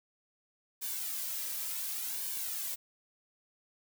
blue noise with flanger, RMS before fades -37 dBFS, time 0.81-2.76 s, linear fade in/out 20 ms, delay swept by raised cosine 1.5 to 2.8 ms, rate 0.69 Hz, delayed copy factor -0.7, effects none

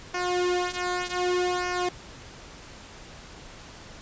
sawtooth tone with flanger, 358.9 Hz, F4, 47 cents sharp, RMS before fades -27 dBFS, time 0.14-1.89 s, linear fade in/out 5 ms, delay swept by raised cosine 0.26 to 3.16 ms, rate 0.65 Hz, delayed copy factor -0.8, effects pink hiss -45 dBFS RMS until 4.01 s + resampled to 16000 Hz

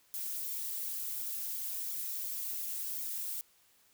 violet noise with flanger, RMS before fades -38 dBFS, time 0.14-3.41 s, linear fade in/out 0 ms, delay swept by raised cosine 0.88 to 4.68 ms, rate 2.8 Hz, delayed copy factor +0.65, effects white hiss -67 dBFS RMS until 3.93 s

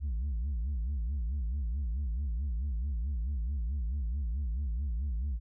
sine tone with vibrato, 63 Hz, B1, 35 cents sharp, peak -27 dBFS, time 0-5.4 s, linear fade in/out 50 ms, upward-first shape sine, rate 4.6 Hz, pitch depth 270 cents each way, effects tanh soft clip ceiling -29 dBFS

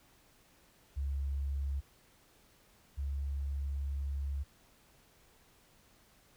sine tone pair in turn, 69.3 / 69.69 Hz, C#2 / C#2, 0 / +10 cents, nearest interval unison, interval 10 cents, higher second, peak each -32 / -33 dBFS, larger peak first, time 0.96-1.81 / 2.97-4.44 s, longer second, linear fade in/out 20 ms, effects pink hiss -65 dBFS RMS until 6.36 s

